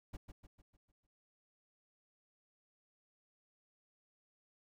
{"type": "noise with echo", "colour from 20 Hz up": "brown", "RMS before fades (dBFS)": -44, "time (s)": [0.13, 0.17], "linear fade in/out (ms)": 10, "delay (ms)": 150, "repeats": 6, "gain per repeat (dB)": -6, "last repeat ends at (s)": 1.07, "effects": []}